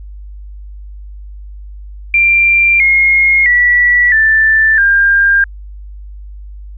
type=tone with pitch steps; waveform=sine; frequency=2372 / 2150 / 1949 / 1766.8 / 1601.5 Hz; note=D7 / C7 / B6 / A6 / G6; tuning=+17 / +47 / -23 / +7 / +37 cents; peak=-6 dBFS; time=2.14-5.44 s; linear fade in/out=2 ms; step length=660 ms; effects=added 50 Hz sine -27 dBFS peak until 6.77 s